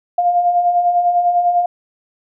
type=beating tone pair; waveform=sine; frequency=695 / 705 Hz; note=F5 / F5; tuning=-9 / +16 cents; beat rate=10 Hz; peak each=-21 / -12 dBFS; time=0.18-1.66 s; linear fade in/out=5 ms; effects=none